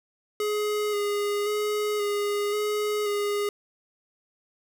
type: tone with vibrato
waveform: square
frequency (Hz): 415.3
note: G#4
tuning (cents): 0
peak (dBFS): -25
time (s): 0.4-3.49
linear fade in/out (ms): 2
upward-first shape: square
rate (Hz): 0.94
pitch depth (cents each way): 19
effects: 9-bit